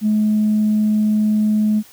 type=tone; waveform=sine; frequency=213.2 Hz; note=G#3; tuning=46 cents sharp; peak=-12 dBFS; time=0.01-1.83 s; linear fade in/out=50 ms; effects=tanh soft clip ceiling -9 dBFS + white hiss -46 dBFS RMS until 1.92 s

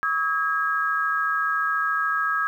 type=tone cluster; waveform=sine; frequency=1129 / 1283 / 1636 Hz; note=C#6 / E6 / G#6; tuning=+31 / -47 / -26 cents; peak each=-31 / -24 / -24 dBFS; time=0.03-2.47 s; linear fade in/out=0 ms; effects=9-bit

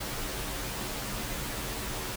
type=noise with comb filter; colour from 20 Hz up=pink; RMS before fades=-35 dBFS; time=0-2.16 s; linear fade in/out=10 ms; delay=12 ms; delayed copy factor=-0.95; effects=none

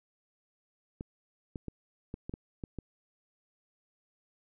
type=clicks; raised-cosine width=3 ms; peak=-25 dBFS; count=8; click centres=1.009 / 1.558 / 1.683 / 2.141 / 2.295 / 2.339 / 2.638 / 2.787 s; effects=none

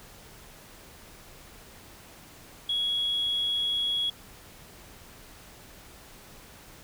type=tone; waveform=sine; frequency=3335 Hz; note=G#7; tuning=7 cents sharp; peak=-24 dBFS; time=2.69-4.1 s; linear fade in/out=5 ms; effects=tanh soft clip ceiling -21 dBFS + pink hiss -50 dBFS RMS until 6.83 s

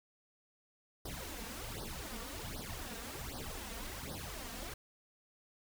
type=noise with flanger; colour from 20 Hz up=pink; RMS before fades=-44 dBFS; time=1.05-4.74 s; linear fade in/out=5 ms; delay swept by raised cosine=0.2 to 4.4 ms; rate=1.3 Hz; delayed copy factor=+0.95; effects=none

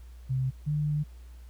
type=tone pair in turn; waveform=sine; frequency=130.81 / 149.35 Hz; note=C3 / D3; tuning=0 / +29 cents; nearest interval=major second; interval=229 cents; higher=second; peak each=-25 dBFS; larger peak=neither; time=0.29-0.51 / 0.66-1.04 s; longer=second; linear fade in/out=20 ms; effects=added 60 Hz sine -44 dBFS peak until 1.49 s + pink hiss -63 dBFS RMS until 1.49 s

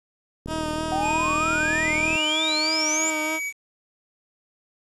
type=click train; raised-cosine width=3 ms; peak=-20 dBFS; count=69; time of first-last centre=0.46-2.156 s; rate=40.1 Hz
type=tone with vibrato; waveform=15% pulse; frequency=312.2 Hz; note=D#4; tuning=6 cents sharp; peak=-20 dBFS; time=0.47-3.4 s; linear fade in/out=50 ms; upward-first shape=sine; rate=3.2 Hz; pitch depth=27 cents each way
type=exponential sweep; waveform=sine; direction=up; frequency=740 to 7290 Hz; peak=-23 dBFS; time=0.92-3.1 s; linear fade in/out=0 ms
type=tone with pitch glide; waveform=square; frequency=2476 to 2271 Hz; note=D#7 to C#7; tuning=-9 to +41 cents; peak=-27 dBFS; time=1.01-3.53 s; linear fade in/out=50 ms; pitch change=-150 cents; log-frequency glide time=1.31-3.23 s
effects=resampled to 24000 Hz + 8-bit

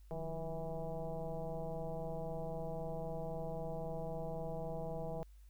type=tone with frequency modulation; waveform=sine; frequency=320.1 Hz; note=D#4; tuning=49 cents sharp; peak=-38 dBFS; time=0.11-5.23 s; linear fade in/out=0 ms; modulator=166 Hz; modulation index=2.7; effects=added 50 Hz sine -55 dBFS peak until 5.49 s + white hiss -75 dBFS RMS until 5.49 s

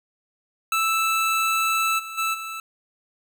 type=tone with level steps; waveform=25% pulse; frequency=1318.5 Hz; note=E6; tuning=in tune; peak=-16 / -29 / -18 / -27 dBFS; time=0.72-2.6 s; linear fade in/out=2 ms; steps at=1.98 / 2.17 / 2.33 s; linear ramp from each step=20 ms; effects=none

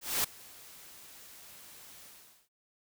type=noise with ADSR envelope; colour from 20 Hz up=white; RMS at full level=-28 dBFS; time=0.01-2.49 s; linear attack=230 ms; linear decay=7 ms; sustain=-24 dB; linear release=450 ms; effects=none

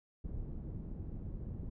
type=low-pass noise; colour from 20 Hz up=pink; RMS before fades=-42 dBFS; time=0.24-1.7 s; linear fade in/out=10 ms; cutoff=210 Hz; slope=12 dB/octave; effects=none

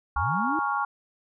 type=chord; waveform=sine; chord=Bb minor seventh; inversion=third; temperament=equal; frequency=830.6 / 932.3 / 1108.7 / 1396.9 Hz; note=Ab5 / Bb5 / Db6 / F6; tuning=0 / 0 / 0 / 0 cents; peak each=-29 / -33 / -28 / -30 dBFS; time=0.16-0.85 s; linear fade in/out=5 ms
type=linear sweep; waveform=sine; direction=up; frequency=53.7 to 330 Hz; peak=-28 dBFS; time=0.16-0.59 s; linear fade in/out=0 ms
effects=none

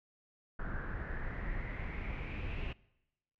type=noise with low-pass filter sweep; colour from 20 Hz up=brown; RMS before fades=-39 dBFS; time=0.59-2.73 s; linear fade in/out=5 ms; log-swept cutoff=1500 to 2700 Hz; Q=6.3; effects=noise-tail reverb RT60 0.9 s tail -22 dB re dry

